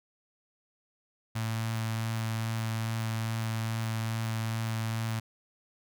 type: tone with notch filter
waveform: sawtooth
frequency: 112.2 Hz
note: A2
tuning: 34 cents sharp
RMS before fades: -32 dBFS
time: 1.35-5.2 s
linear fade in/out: 10 ms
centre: 410 Hz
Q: 0.68
effects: none